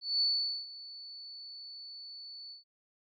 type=tone with ADSR envelope; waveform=sine; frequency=4467 Hz; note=C#8; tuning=12 cents sharp; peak=-25 dBFS; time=0.01-2.64 s; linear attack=200 ms; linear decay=450 ms; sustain=-19 dB; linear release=130 ms; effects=none